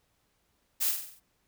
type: noise with echo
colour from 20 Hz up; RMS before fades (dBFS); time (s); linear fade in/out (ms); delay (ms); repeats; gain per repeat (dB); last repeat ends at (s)
blue; -28; 0.8-0.92; 20; 47; 6; -5; 1.202
effects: pink hiss -73 dBFS RMS until 1.47 s